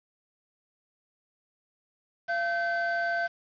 triangle tone pair together, 686 / 1540 Hz, F5 / G6, -31 / -31 cents, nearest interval octave + major second, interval 1400 cents, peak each -27 dBFS, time 2.28-3.28 s, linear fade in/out 20 ms, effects resampled to 11025 Hz + 8-bit

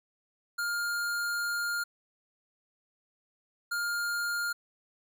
square tone pair in turn, 1409 / 1409 Hz, F6 / F6, +15 / +15 cents, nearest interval unison, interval 0 cents, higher neither, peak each -30 / -30 dBFS, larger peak neither, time 0.58-1.84 / 3.71-4.53 s, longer first, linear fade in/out 10 ms, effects none

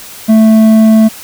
sine tone with hard clipping, 220 Hz, A3, in tune, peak -4 dBFS, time 0.28-1.09 s, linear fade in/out 20 ms, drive 6 dB, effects white hiss -30 dBFS RMS until 1.23 s

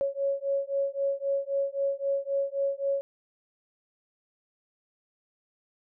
sine beating tone pair, 552 / 555.8 Hz, C#5 / C#5, -7 / +4 cents, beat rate 3.8 Hz, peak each -29 dBFS, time 0.01-3.01 s, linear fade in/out 0 ms, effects none

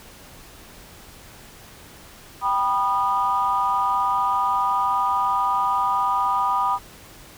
sine chord, G augmented, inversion none, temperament just, 784 / 980 / 1225 Hz, G5 / B5 / D#6, 0 / -14 / -27 cents, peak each -25 / -21 / -22 dBFS, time 2.41-6.79 s, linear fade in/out 50 ms, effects tanh soft clip ceiling -10 dBFS + pink hiss -45 dBFS RMS until 7.37 s

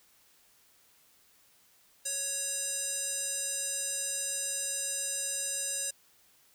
square tone with band-pass filter, 554.4 Hz, C#5, in tune, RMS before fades -34 dBFS, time 2.05-5.91 s, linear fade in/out 10 ms, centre 8000 Hz, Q 4.5, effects white hiss -64 dBFS RMS until 6.54 s

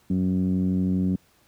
10% pulse tone with low-pass filter, 92.5 Hz, F#2, in tune, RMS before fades -23 dBFS, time 0.1-1.16 s, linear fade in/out 5 ms, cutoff 220 Hz, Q 5, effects pink hiss -61 dBFS RMS until 1.47 s + high-pass 60 Hz 12 dB/octave

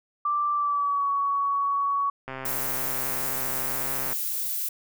sine tone with pitch glide, 1174.7 to 1122.3 Hz, D6 to C#6, 0 to +21 cents, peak -22 dBFS, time 0.25-2.1 s, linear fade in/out 5 ms, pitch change -79 cents, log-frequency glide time 0.53-1.08 s
click train, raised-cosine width 0.5 ms, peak -20 dBFS, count 245, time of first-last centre 2.28-4.128 s, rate 132 Hz
violet noise, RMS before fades -29 dBFS, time 2.45-4.69 s, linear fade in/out 5 ms
effects none

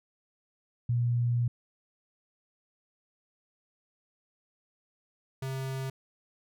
sine / square tone pair in turn, 120 / 133.15 Hz, B2 / C3, -49 / +31 cents, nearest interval major second, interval 180 cents, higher second, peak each -24 / -33 dBFS, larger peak first, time 0.89-1.48 / 5.42-5.9 s, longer first, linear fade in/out 5 ms, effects none

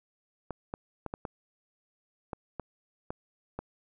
clicks, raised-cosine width 1 ms, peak -21 dBFS, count 9, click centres 0.507 / 0.739 / 1.063 / 1.139 / 1.252 / 2.332 / 2.597 / 3.105 / 3.59 s, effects none

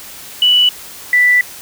sine tone pair in turn, 2960 / 1975.6 Hz, F#7 / B6, 0 / 0 cents, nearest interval perfect fifth, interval 700 cents, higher first, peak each -7 dBFS, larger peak neither, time 0.42-0.69 / 1.13-1.41 s, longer second, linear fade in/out 2 ms, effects white hiss -33 dBFS RMS until 1.61 s

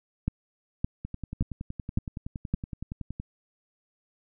two click trains, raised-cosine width 5 ms, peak -22 / -13 dBFS, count 24 / 5, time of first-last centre 1.05-3.2 / 0.28-2.54 s, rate 10.7 / 1.77 Hz, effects none

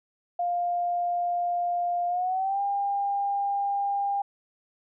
sine tone with pitch glide, 702 to 801.7 Hz, F5 to G5, +9 to +39 cents, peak -24 dBFS, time 0.39-4.22 s, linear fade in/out 5 ms, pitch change +230 cents, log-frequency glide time 2.08-2.61 s, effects none

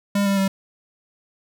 square tone with pitch steps, 201.2 / 197.6 / 193.8 Hz, G3 / G3 / G3, +45 / +14 / -20 cents, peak -18 dBFS, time 0.15-0.48 s, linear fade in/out 5 ms, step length 110 ms, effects none

